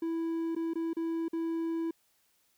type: tone with dropouts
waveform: triangle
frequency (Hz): 329.6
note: E4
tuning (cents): 0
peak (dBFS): -28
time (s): 0.02-1.91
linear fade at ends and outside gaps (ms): 5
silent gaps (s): 0.551-0.563 / 0.736-0.755 / 0.933-0.967 / 1.283-1.331
effects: white hiss -71 dBFS RMS until 2.57 s